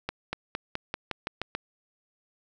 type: accelerating click train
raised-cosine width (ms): 0.3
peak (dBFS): -14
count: 9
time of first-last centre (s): 0.09-1.55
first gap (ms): 240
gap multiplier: 0.92
effects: none